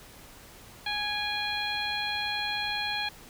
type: harmonic tone with a mistuned harmonic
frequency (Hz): 830.6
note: G#5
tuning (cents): 0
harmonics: 1 / 2 / 3 / 4 / 5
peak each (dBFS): -35 / -35 / -35 / -35 / -35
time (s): 0.86-3.09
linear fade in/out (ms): 5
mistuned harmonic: 3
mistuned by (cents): -41
effects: pink hiss -50 dBFS RMS until 3.29 s